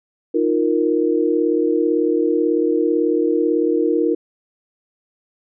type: chord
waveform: sine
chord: Eb suspended second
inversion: none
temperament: equal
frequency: 311.1 / 349.2 / 466.2 Hz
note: Eb4 / F4 / Bb4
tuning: 0 / 0 / 0 cents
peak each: -19 dBFS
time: 0.34-4.15 s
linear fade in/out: 10 ms
effects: none